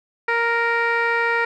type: tone with low-pass filter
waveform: 15% pulse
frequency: 466.2 Hz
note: A#4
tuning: in tune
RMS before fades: -20 dBFS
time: 0.28-1.45 s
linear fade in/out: 5 ms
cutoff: 2200 Hz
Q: 2.7
effects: none